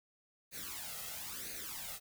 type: noise with flanger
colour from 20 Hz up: white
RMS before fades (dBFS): -44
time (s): 0.51-2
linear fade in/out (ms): 50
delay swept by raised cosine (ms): 0.46 to 1.56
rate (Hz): 1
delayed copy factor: +0.75
effects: none